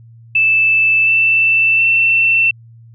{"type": "tone with pitch steps", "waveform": "sine", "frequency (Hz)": [2637, 2661, 2686], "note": ["E7", "E7", "E7"], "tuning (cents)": [0, 16, 32], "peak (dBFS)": -9, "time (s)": [0.35, 2.51], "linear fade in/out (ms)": 5, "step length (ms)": 720, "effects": ["added 115 Hz sine -38 dBFS peak until 2.94 s"]}